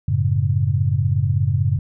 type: chord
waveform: sine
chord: F# minor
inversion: none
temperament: equal with one note detuned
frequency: 93.68 / 110 / 138.59 Hz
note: F#2 / A2 / C#3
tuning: +22 / 0 / 0 cents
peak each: -20 dBFS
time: 0.08-1.79 s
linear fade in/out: 5 ms
effects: none